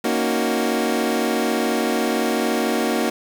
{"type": "chord", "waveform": "25% pulse", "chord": "D# minor seventh", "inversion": "second", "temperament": "equal", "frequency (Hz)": [233.1, 277.2, 311.1, 370], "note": ["A#3", "C#4", "D#4", "F#4"], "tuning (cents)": [0, 0, 0, 0], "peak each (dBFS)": [-19, -23, -22, -21], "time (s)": [0.04, 3.1], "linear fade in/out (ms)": 5, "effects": ["7-bit"]}